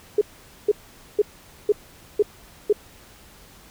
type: tone bursts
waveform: sine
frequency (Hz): 417.5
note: G#4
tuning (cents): +9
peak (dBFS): -13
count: 6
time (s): 0.18-2.728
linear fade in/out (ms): 5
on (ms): 33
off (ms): 470
effects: pink hiss -49 dBFS RMS until 3.7 s

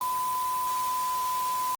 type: tone in noise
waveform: sine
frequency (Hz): 1008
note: B5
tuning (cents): +35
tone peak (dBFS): -26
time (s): 0.01-1.75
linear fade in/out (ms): 2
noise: white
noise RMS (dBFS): -38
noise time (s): 0.01-1.75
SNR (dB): +9
effects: Opus 24 kbps

